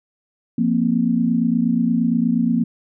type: chord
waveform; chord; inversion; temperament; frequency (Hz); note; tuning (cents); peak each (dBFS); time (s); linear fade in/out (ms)
sine; F suspended fourth; none; equal; 174.61 / 233.1 / 261.6; F3 / Bb3 / C4; 0 / 0 / 0; -22 / -17 / -22; 0.58-2.64; 5
effects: none

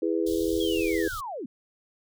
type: chord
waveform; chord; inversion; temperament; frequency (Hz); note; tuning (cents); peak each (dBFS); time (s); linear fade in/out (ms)
sine; E major; none; just; 329.6 / 412 / 494.4; E4 / G#4 / B4; 0 / -14 / +2; -26 / -28 / -30; 0.02-1.08; 5
type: band-stop noise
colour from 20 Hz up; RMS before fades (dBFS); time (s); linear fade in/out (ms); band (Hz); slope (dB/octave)
pink; -39; 0.26-1.21; 10; 110 to 3100; 96
type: linear sweep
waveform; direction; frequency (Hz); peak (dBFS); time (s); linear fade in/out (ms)
sine; down; 3368 to 207.7; -32; 0.6-1.46; 5
effects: none

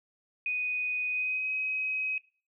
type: tone with pitch glide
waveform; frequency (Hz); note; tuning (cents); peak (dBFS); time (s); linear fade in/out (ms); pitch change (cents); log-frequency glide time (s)
sine; 2489 to 2534; D#7 to D#7; 0 to +31; -28; 0.46-2.18; 2; +31; 1.09-1.5
effects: noise-tail reverb RT60 0.4 s tail -21 dB re dry

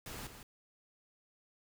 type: noise with echo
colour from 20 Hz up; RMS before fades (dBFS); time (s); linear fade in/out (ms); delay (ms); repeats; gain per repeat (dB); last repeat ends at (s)
pink; -45; 0.06-0.27; 2; 160; 1; -8; 0.43
effects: none

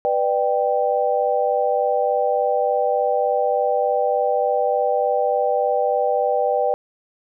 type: chord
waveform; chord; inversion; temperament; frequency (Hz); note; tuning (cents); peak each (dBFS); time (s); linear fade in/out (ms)
sine; G major; first; equal with one note detuned; 493.9 / 597.3 / 784; B4 / D5 / G5; 0 / +29 / 0; -21; 0.05-6.74; 0
effects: none

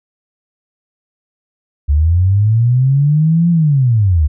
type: linear two-way sweep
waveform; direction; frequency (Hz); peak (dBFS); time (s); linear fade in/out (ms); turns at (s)
sine; up then down; 69.3 to 173.5 to 69.3; -8; 1.88-4.28; 20; 3.5
effects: none

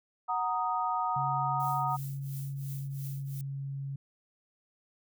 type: chord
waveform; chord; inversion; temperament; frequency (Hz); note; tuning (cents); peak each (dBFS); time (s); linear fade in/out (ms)
sine; D# minor; first; equal; 740 / 932.3 / 1244.5; F#5 / A#5 / D#6; 0 / 0 / 0; -33 / -32 / -32; 0.28-1.97; 20
type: tone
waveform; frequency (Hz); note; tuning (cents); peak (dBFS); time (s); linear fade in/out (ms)
sine; 137.8; C#3; -10; -34; 1.16-3.96; 5
type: noise with tremolo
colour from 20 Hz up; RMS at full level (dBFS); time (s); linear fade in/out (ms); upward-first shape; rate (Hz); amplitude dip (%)
violet; -45; 1.6-3.41; 0; triangle; 2.9; 95
effects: none

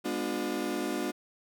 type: chord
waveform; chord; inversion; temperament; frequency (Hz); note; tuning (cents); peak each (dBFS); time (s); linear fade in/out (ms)
35% pulse; G# diminished seventh; none; just; 207.7 / 249.2 / 299 / 358.8; G#3 / B3 / D4 / F4; 0 / +16 / +31 / +47; -37 / -35 / -33 / -33; 0.04-1.12; 20
effects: none

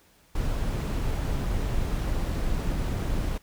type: noise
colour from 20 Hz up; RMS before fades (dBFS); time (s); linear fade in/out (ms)
brown; -27; 0.35-3.38; 5
effects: pink hiss -60 dBFS RMS until 3.42 s

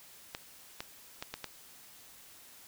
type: clicks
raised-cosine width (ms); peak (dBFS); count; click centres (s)
0.2; -20; 5; 0.349 / 0.805 / 1.225 / 1.34 / 1.443
effects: white hiss -55 dBFS RMS until 2.67 s

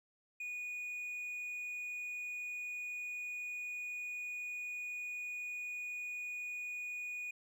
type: tone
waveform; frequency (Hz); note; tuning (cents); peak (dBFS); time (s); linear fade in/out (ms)
triangle; 2462; D#7; -19; -38; 0.4-7.31; 5
effects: none

